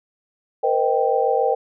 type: chord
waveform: sine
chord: C minor seventh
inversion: third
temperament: equal with one note detuned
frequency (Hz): 466.2 / 513.1 / 622.3 / 784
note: Bb4 / C5 / Eb5 / G5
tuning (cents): 0 / -34 / 0 / 0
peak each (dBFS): -21 / -21 / -25 / -21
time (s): 0.63-1.55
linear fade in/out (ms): 10
effects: none